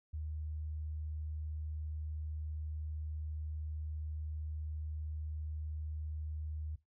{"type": "tone", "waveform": "sine", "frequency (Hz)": 76.9, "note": "D#2", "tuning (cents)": -20, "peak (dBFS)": -38, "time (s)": [0.13, 6.76], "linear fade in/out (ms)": 10, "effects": ["noise-tail reverb RT60 0.2 s tail -17 dB re dry"]}